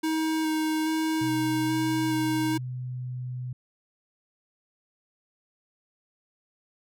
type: tone with vibrato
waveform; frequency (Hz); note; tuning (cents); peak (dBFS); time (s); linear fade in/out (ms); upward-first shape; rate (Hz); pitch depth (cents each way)
square; 315.3; D#4; +23; -25; 0.03-2.58; 10; square; 1.2; 10
type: tone with pitch glide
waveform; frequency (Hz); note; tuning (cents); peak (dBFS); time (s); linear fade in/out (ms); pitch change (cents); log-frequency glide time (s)
sine; 126.5 to 125.55; B2 to B2; +42 to +29; -31; 1.21-3.53; 5; -13; 2.41-3.19
effects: none